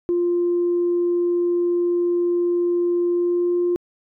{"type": "tone with pitch glide", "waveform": "sine", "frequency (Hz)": [349.2, 351.6], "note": ["F4", "F4"], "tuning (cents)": [0, 12], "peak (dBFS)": -16, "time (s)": [0.09, 3.76], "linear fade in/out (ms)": 0, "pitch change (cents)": 12, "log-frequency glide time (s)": [3.11, 3.58], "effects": ["tanh soft clip ceiling -13 dBFS"]}